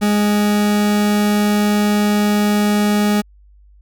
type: tone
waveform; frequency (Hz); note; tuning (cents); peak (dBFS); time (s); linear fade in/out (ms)
40% pulse; 207.7; G#3; 0; -12; 0.01-3.22; 20
effects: added 50 Hz sine -44 dBFS peak until 3.81 s